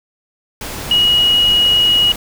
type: tone in noise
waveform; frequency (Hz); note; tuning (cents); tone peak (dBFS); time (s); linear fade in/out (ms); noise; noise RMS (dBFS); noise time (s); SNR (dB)
sine; 2900; F#7; -35; -9; 0.91-2.12; 2; pink; -26; 0.61-2.16; +14
effects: none